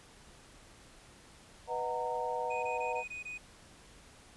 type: chord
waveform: sine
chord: B major seventh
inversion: none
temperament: equal with one note detuned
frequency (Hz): 493.9 / 622.3 / 740 / 921.1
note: B4 / D#5 / F#5 / A#5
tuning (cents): 0 / 0 / 0 / -21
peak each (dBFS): -37 / -41 / -39 / -36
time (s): 1.67-3.04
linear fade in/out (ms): 50
type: tone bursts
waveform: triangle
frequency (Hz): 2489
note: D#7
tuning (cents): 0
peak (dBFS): -38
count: 6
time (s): 2.5-3.38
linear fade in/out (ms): 10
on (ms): 130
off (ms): 20
effects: pink hiss -57 dBFS RMS until 4.36 s + resampled to 24000 Hz